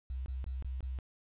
sine tone bursts, 64.5 Hz, C2, 24 cents flat, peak -35 dBFS, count 5, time 0.1-0.988 s, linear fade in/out 0 ms, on 160 ms, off 22 ms, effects resampled to 8000 Hz + 11-bit

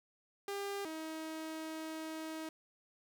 sawtooth tone pair in turn, 400 / 317.5 Hz, G4 / D#4, +35 / +35 cents, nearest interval major third, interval 400 cents, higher first, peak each -34 / -37 dBFS, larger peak first, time 0.48-0.85 / 0.85-2.49 s, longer second, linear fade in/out 2 ms, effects none

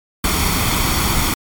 pink noise with comb filter, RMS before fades -17 dBFS, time 0.24-1.34 s, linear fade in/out 2 ms, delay 0.89 ms, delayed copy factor +0.55, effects MP3 96 kbps

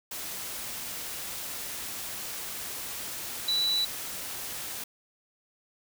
sine tone in noise, 3951 Hz, B7, in tune, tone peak -24 dBFS, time 3.48-3.85 s, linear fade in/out 5 ms, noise white, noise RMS -37 dBFS, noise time 0.11-4.84 s, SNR +10 dB, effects none

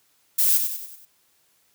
violet noise with echo, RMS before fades -19 dBFS, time 0.38-0.58 s, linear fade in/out 10 ms, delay 95 ms, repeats 5, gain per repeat -6 dB, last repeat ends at 1.055 s, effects white hiss -64 dBFS RMS until 1.74 s + high-pass 60 Hz 12 dB/octave

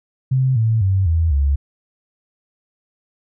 sine tone with pitch steps, 130.81 / 111.92 / 95.76 / 81.93 / 70.1 Hz, C3 / A2 / G2 / E2 / C#2, 0 / +30 / -40 / -10 / +20 cents, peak -13 dBFS, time 0.31-1.56 s, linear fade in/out 10 ms, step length 250 ms, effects none

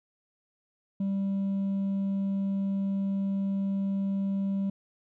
triangle tone with hard clipping, 196 Hz, G3, in tune, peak -25 dBFS, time 1-4.7 s, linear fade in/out 5 ms, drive 1 dB, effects none

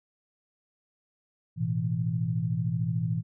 sine chord, A suspended second, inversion none, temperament equal, 110 / 123.47 / 164.81 Hz, A2 / B2 / E3, 0 / 0 / 0 cents, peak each -31 / -30 / -29 dBFS, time 1.56-3.23 s, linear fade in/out 50 ms, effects none

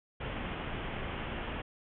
pink low-pass noise, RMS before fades -38 dBFS, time 0.2-1.62 s, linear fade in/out 10 ms, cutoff 3300 Hz, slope 96 dB/octave, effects none

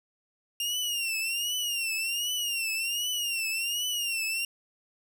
sawtooth tone with vibrato, 2794 Hz, F7, in tune, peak -25 dBFS, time 0.6-4.45 s, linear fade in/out 2 ms, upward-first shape triangle, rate 1.3 Hz, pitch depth 130 cents each way, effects none

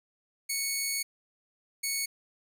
10% pulse tone bursts at uneven times, 2217 Hz, C#7, in tune, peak -20 dBFS, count 2, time 0.49-1.03 / 1.83-2.06 s, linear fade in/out 10 ms, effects none

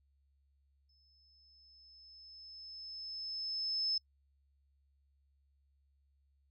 sine tone with exponential growth, 5230 Hz, E8, 15 cents flat, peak -30 dBFS, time 0.89-3.98 s, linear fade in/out 5 ms, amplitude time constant 670 ms, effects noise-tail reverb RT60 0.1 s tail -25 dB re dry + added 69 Hz sine -70 dBFS peak until 6.5 s

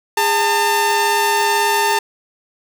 sawtooth tone pair together, 409.8 / 898 Hz, G#4 / A5, -23 / +35 cents, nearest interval octave + major second, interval 1358 cents, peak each -16 / -11 dBFS, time 0.17-1.99 s, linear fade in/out 5 ms, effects none

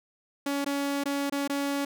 sawtooth tone with dropouts, 281.4 Hz, C#4, 26 cents sharp, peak -23 dBFS, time 0.46-1.85 s, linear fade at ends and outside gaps 5 ms, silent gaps 0.646-0.661 / 1.038-1.056 / 1.298-1.322 / 1.477-1.496 s, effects none

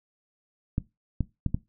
clicks, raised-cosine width 5 ms, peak -13 dBFS, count 4, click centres 0.781 / 1.207 / 1.463 / 1.545 s, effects noise-tail reverb RT60 0.2 s tail -18 dB re dry

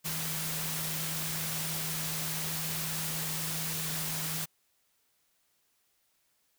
sine tone in noise, 159.1 Hz, D#3, 39 cents sharp, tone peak -39 dBFS, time 0.04-4.46 s, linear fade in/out 20 ms, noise white, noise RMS -35 dBFS, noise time 0.04-4.46 s, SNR -7 dB, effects white hiss -73 dBFS RMS until 6.58 s

